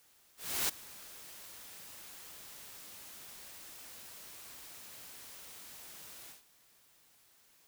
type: noise with ADSR envelope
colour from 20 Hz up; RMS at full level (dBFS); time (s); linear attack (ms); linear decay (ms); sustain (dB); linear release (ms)
white; -31; 0.37-6.43; 320; 8; -20; 140
effects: white hiss -66 dBFS RMS until 7.67 s